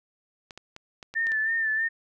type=clicks; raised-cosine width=0.2 ms; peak=-24 dBFS; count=7; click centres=0.508 / 0.576 / 0.764 / 1.028 / 1.14 / 1.269 / 1.319 s
type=tone with vibrato; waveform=sine; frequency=1785 Hz; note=A6; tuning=24 cents sharp; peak=-23 dBFS; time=1.15-1.89 s; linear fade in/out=20 ms; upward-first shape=sine; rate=3.1 Hz; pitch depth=46 cents each way
effects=none